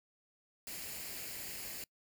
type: noise with comb filter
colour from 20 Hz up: white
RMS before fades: -44 dBFS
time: 0.67-1.84 s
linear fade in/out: 2 ms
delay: 0.42 ms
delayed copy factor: +0.5
effects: noise-tail reverb RT60 0.1 s tail -25 dB re dry